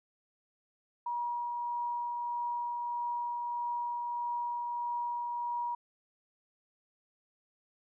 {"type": "tone with tremolo", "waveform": "sine", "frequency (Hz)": 957, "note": "A#5", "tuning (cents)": 45, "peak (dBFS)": -31, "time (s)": [1.06, 5.75], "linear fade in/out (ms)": 5, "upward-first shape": "triangle", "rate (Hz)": 1.6, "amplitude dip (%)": 25, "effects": []}